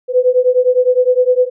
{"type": "beating tone pair", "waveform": "sine", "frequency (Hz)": [497.4, 507.2], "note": ["B4", "B4"], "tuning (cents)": [12, 46], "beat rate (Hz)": 9.8, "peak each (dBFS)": -12, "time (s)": [0.08, 1.5], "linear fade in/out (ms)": 50, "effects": []}